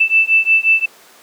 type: beating tone pair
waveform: sine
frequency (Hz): 2645 / 2650.6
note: E7 / E7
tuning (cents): +5 / +9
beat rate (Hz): 5.6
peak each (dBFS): -13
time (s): 0-0.86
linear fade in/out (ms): 10
effects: pink hiss -44 dBFS RMS until 1.22 s + high-pass 400 Hz 12 dB/octave